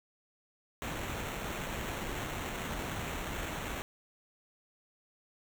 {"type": "noise with sample-and-hold", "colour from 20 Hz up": "pink", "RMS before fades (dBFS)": -38, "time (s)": [0.82, 3.82], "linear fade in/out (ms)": 0, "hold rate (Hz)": 4900, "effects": []}